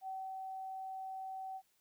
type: tone with ADSR envelope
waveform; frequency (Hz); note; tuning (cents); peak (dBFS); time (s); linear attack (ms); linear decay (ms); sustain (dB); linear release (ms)
sine; 763; G5; -47; -39; 0.01-1.62; 64; 250; -2; 59
effects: white hiss -75 dBFS RMS until 1.8 s